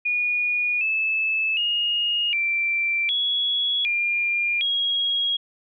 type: tone with pitch steps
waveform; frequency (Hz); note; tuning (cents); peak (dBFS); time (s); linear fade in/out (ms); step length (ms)
sine; 2447 / 2615 / 2858 / 2350 / 3359 / 2401 / 3294; D#7 / E7 / F7 / D7 / G#7 / D7 / G#7; -29 / -15 / +39 / +1 / +19 / +38 / -15; -20; 0.05-5.37; 10; 760
effects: none